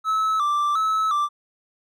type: tone with vibrato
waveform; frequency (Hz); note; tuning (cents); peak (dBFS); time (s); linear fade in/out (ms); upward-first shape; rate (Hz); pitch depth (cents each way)
triangle; 1235; D#6; -13; -17; 0.04-1.29; 50; square; 1.4; 86
effects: none